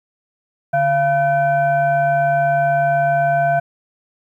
sine tone with frequency modulation, 687 Hz, F5, 29 cents flat, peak -13 dBFS, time 0.73-3.6 s, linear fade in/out 10 ms, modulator 833 Hz, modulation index 0.64, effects 9-bit

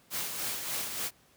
white noise with tremolo, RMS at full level -33 dBFS, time 0.1-1.11 s, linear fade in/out 50 ms, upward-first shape sine, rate 3.4 Hz, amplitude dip 45%, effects pink hiss -63 dBFS RMS until 1.36 s + high-pass 80 Hz 12 dB/octave

